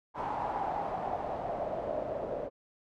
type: noise with low-pass filter sweep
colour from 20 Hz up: white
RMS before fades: -35 dBFS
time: 0.14-2.5 s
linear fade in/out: 50 ms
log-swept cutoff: 900 to 560 Hz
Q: 5.4
effects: none